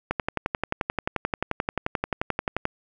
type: click train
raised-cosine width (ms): 0.5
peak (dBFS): -9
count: 30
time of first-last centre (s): 0.11-2.654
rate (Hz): 11.4
effects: none